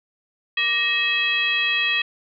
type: tone with frequency modulation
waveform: sine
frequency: 2577 Hz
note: E7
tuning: 40 cents flat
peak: -18 dBFS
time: 0.57-2.02 s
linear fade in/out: 5 ms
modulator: 703 Hz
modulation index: 1.2
effects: none